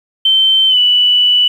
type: tone with pitch glide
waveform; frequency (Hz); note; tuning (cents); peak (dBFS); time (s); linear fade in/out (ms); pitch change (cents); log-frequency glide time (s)
sine; 3100 to 2965; G7 to F#7; -20 to +3; -7; 0.25-1.48; 5; -77; 0.68-0.78
effects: 7-bit